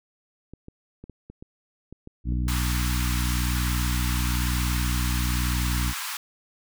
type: clicks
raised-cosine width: 3 ms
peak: -28 dBFS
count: 10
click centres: 0.536 / 0.684 / 1.04 / 1.097 / 1.3 / 1.425 / 1.926 / 2.074 / 2.323 / 2.472 s
type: harmonic tone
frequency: 61 Hz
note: B1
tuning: 21 cents flat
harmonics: 1 / 2 / 3 / 4 / 5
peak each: -24 / -30 / -34 / -36 / -38 dBFS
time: 2.24-5.94 s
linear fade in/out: 50 ms
type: high-pass noise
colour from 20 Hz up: pink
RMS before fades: -32 dBFS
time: 2.48-6.17 s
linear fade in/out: 2 ms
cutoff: 910 Hz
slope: 48 dB/octave
effects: none